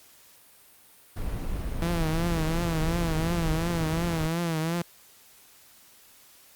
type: noise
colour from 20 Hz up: brown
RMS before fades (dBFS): -31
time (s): 1.16-4.27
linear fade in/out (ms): 10
type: tone with vibrato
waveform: sawtooth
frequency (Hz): 164.81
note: E3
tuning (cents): 0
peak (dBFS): -22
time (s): 1.82-4.82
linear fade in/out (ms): 2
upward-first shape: triangle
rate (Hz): 2.8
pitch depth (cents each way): 100
effects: white hiss -55 dBFS RMS until 6.55 s + Opus 48 kbps